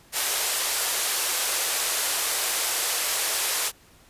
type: band-pass noise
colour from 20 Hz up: white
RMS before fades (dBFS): -26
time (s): 0.12-3.72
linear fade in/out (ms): 50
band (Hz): 410 to 13000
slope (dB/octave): 24
effects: pink hiss -55 dBFS RMS until 4.09 s + resampled to 32000 Hz